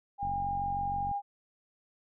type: tone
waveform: sine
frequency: 808 Hz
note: G#5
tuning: 48 cents flat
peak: -30 dBFS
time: 0.18-1.22 s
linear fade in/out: 50 ms
type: click train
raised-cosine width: 5 ms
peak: -30 dBFS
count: 42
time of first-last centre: 0.23-1.114 s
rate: 46.4 Hz
effects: none